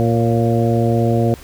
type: harmonic tone with a mistuned harmonic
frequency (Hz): 116.54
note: A#2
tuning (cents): 0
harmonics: 1 / 2 / 3 / 4 / 5 / 6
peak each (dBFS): -16 / -19 / -21 / -22 / -23 / -24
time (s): 0-1.34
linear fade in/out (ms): 0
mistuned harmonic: 5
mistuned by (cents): -49
effects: added 69 Hz sine -40 dBFS peak until 1.43 s + pink hiss -41 dBFS RMS until 1.43 s